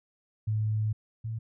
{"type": "tone pair in turn", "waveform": "sine", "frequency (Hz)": [107.9, 111.97], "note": ["A2", "A2"], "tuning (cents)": [-33, 31], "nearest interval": "minor second", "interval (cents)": 64, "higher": "second", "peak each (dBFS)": [-25, -31], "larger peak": "first", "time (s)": [[0.47, 0.93], [1.24, 1.39]], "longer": "first", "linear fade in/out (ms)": 10, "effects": []}